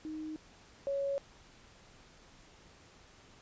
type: tone pair in turn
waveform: sine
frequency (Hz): 311.1 / 555.9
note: D#4 / C#5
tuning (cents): 0 / +5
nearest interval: minor seventh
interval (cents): 1005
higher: second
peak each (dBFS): -38 / -31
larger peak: second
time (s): 0.05-0.36 / 0.87-1.18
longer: neither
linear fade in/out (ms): 0
effects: pink hiss -59 dBFS RMS until 3.41 s + resampled to 16000 Hz